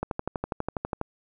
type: click train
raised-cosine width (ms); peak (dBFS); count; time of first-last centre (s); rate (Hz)
1; -14; 13; 0.03-1.014; 12.2
effects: none